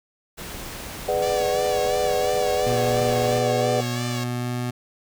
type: noise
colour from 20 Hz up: pink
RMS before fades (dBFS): -35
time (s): 0.37-3.4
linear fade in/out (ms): 20
type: chord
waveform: sine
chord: G# half-diminished seventh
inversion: none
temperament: just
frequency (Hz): 415.3 / 498.4 / 598 / 747.5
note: G#4 / B4 / D5 / F#5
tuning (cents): 0 / +16 / +31 / +17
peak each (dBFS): -27 / -24 / -25 / -26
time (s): 1.08-3.81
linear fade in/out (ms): 5
type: tone with vibrato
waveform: 5% pulse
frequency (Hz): 569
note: C#5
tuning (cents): +45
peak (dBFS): -20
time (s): 1.22-4.24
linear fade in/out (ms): 5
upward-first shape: sine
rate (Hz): 2.9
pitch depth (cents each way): 69
type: tone with pitch glide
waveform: 25% pulse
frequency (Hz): 120 to 122.8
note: B2 to B2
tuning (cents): -49 to -9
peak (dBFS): -21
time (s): 2.66-4.71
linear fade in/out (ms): 10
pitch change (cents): +40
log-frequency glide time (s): 3-4.59
effects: none